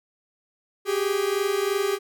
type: tone pair together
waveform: 45% pulse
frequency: 386.8 / 409.8 Hz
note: G4 / G#4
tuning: -23 / -23 cents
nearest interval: minor second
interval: 100 cents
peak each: -25 dBFS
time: 0.85-1.99 s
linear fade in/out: 50 ms
effects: none